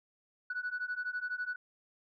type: beating tone pair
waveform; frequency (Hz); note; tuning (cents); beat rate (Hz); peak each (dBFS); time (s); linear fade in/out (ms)
sine; 1472 / 1484; F#6 / F#6; -9 / +5; 12; -37 / -36; 0.5-1.56; 5
effects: tanh soft clip ceiling -29 dBFS